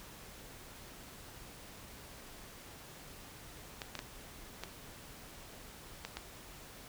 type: clicks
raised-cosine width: 0.2 ms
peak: -22 dBFS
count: 6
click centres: 3.818 / 3.953 / 3.991 / 4.636 / 6.05 / 6.17 s
effects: pink hiss -52 dBFS RMS until 6.88 s